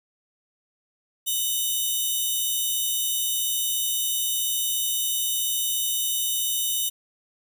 5% pulse tone pair together, 2979 / 3691 Hz, F#7 / A#7, +11 / -18 cents, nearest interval major third, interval 371 cents, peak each -18 dBFS, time 1.26-6.9 s, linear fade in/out 20 ms, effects none

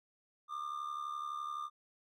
triangle tone with amplitude modulation, 1200 Hz, D6, 37 cents sharp, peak -33 dBFS, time 0.48-1.7 s, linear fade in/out 50 ms, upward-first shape sine, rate 71.8 Hz, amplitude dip 70%, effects none

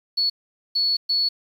sine tone bursts at uneven times, 4407 Hz, C#8, 11 cents flat, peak -18 dBFS, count 3, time 0.17-0.3 / 0.75-0.97 / 1.09-1.29 s, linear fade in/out 10 ms, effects 8-bit

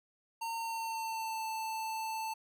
square tone with pitch glide, 914 to 885.4 Hz, A#5 to A5, -34 to +11 cents, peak -36 dBFS, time 0.41-2.34 s, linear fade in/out 10 ms, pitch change -55 cents, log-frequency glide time 0.57-1.46 s, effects none

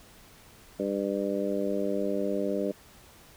harmonic tone, 99.6 Hz, G2, 28 cents sharp, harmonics 2 / 3 / 4 / 5 / 6, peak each -33 / -33 / -33 / -33 / -33 dBFS, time 0.79-2.72 s, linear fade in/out 10 ms, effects pink hiss -54 dBFS RMS until 3.36 s

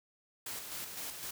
white noise with tremolo, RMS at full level -41 dBFS, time 0.46-1.31 s, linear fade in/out 5 ms, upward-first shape square, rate 3.9 Hz, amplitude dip 40%, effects none

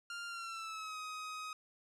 sawtooth tone with pitch glide, 1396.9 to 1259 Hz, F6 to D#6, 0 to +20 cents, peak -38 dBFS, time 0.1-1.53 s, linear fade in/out 2 ms, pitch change -180 cents, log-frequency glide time 0.27-0.98 s, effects low-pass 8000 Hz 12 dB/octave

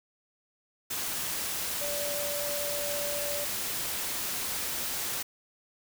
sine tone in noise, 580 Hz, D5, 22 cents flat, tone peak -34 dBFS, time 1.81-3.45 s, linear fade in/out 10 ms, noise white, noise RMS -33 dBFS, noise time 0.9-5.23 s, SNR -4 dB, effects none

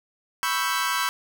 sawtooth chord, C# half-diminished seventh, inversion third, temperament equal, 987.8 / 1108.7 / 1318.5 / 1568 Hz, B5 / C#6 / E6 / G6, 0 / 0 / 0 / 0 cents, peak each -25 dBFS, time 0.43-1.09 s, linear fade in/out 0 ms, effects none

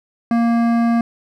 triangle tone with hard clipping, 233.1 Hz, A#3, in tune, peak -15 dBFS, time 0.31-1.01 s, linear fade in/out 2 ms, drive 17 dB, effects none

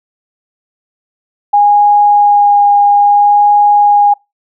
sine tone with vibrato, 820 Hz, G#5, 22 cents flat, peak -4 dBFS, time 1.53-4.14 s, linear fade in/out 10 ms, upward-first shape sine, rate 0.6 Hz, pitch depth 10 cents each way, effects noise-tail reverb RT60 0.2 s tail -24 dB re dry

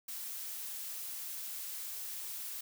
blue noise, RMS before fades -42 dBFS, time 0.08-2.61 s, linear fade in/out 5 ms, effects none

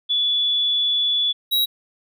sine / square tone pair in turn, 3435 / 3856 Hz, A7 / B7, -42 / -42 cents, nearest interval major second, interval 200 cents, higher second, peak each -17 dBFS, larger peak neither, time 0.09-1.33 / 1.51-1.66 s, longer first, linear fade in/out 20 ms, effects none

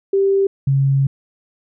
sine tone pair in turn, 392 / 136.88 Hz, G4 / C#3, 0 / -22 cents, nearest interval octave + tritone, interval 1822 cents, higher first, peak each -12 dBFS, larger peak neither, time 0.13-0.47 / 0.67-1.07 s, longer second, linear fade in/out 5 ms, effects none

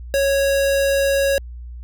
square tone, 552 Hz, C#5, 7 cents flat, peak -16 dBFS, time 0.14-1.38 s, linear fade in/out 0 ms, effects added 60 Hz sine -31 dBFS peak until 1.83 s

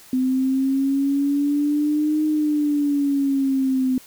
sine exponential two-way sweep, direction up then down, 255.8 to 308 to 255.8 Hz, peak -17 dBFS, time 0.13-3.98 s, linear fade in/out 2 ms, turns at 2.25 s, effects white hiss -47 dBFS RMS until 4.06 s

